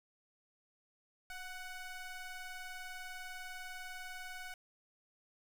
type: ring-modulated tone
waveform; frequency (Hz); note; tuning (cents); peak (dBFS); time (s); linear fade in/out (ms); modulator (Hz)
25% pulse; 740; F#5; 0; -37; 1.3-4.54; 2; 750
effects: none